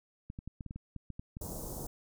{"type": "clicks", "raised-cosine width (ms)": 5, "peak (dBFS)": -29, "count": 11, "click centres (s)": [0.301, 0.389, 0.476, 0.608, 0.663, 0.709, 0.76, 0.963, 1.103, 1.195, 1.369]}
{"type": "band-stop noise", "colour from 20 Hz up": "pink", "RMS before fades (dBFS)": -41, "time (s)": [1.41, 1.87], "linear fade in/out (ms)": 5, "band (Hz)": [860, 6400], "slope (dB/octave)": 24}
{"effects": []}